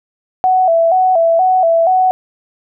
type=tone with vibrato; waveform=sine; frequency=703 Hz; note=F5; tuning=11 cents sharp; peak=-8 dBFS; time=0.44-2.11 s; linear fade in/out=0 ms; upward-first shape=square; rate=2.1 Hz; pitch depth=99 cents each way; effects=none